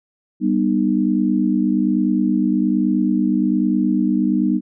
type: chord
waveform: sine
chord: G augmented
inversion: none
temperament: just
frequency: 196 / 245 / 306.2 Hz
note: G3 / B3 / D#4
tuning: 0 / -14 / -28 cents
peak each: -19 dBFS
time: 0.4-4.61 s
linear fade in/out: 50 ms
effects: none